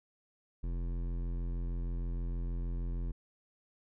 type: tone with hard clipping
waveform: triangle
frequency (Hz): 43.2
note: F1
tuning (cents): -18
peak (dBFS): -35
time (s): 0.63-3.12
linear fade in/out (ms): 10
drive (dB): 18
effects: none